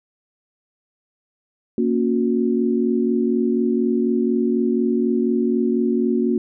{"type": "chord", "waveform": "sine", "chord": "F# major", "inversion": "first", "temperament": "equal with one note detuned", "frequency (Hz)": [233.1, 277.2, 363.2], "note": ["A#3", "C#4", "F#4"], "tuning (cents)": [0, 0, -32], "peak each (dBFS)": [-19, -23, -21], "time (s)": [1.78, 6.38], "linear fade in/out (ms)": 2, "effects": []}